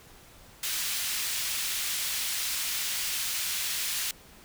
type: high-pass noise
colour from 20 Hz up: pink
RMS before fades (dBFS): -31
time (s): 0.63-4.11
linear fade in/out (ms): 2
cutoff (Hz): 2600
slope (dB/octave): 12
effects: pink hiss -53 dBFS RMS until 4.44 s